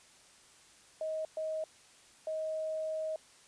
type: tone bursts at uneven times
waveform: sine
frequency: 630 Hz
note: D#5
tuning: 21 cents sharp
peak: -33 dBFS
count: 3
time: 1.01-1.25 / 1.37-1.64 / 2.27-3.16 s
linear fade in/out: 2 ms
effects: white hiss -60 dBFS RMS until 3.47 s + resampled to 22050 Hz